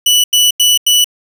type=tone bursts; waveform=sawtooth; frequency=2960 Hz; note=F#7; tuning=in tune; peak=-4 dBFS; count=4; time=0.06-1.044 s; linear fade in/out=5 ms; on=180 ms; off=88 ms; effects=none